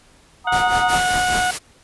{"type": "chord", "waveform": "sine", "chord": "D# minor", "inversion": "first", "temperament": "equal", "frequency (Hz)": [740, 932.3, 1244.5], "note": ["F#5", "A#5", "D#6"], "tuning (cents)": [0, 0, 0], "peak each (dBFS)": -24, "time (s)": [0.44, 1], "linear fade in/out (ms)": 50}
{"type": "harmonic tone", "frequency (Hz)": 730, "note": "F#5", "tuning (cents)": -24, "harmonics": [1, 2, 3, 4, 5], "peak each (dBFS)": [-19, -21, -34, -30, -37], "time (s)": [0.47, 1.51], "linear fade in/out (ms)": 5}
{"type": "noise with tremolo", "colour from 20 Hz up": "pink", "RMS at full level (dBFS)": -25, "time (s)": [0.52, 1.47], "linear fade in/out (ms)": 5, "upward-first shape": "sine", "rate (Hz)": 5.1, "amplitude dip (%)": 75}
{"type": "noise", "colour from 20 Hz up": "white", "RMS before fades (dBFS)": -26, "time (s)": [0.88, 1.59], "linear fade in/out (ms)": 20}
{"effects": ["pink hiss -52 dBFS RMS until 1.83 s", "resampled to 24000 Hz"]}